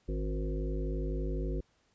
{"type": "harmonic tone with a mistuned harmonic", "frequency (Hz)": 51.91, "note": "G#1", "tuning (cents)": 0, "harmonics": [1, 3, 5, 7, 9, 10], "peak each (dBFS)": [-32, -40, -42, -40, -45, -47], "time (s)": [0.08, 1.61], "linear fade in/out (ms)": 10, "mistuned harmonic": 5, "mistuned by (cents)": 39, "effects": ["pink hiss -71 dBFS RMS until 1.94 s", "resampled to 16000 Hz"]}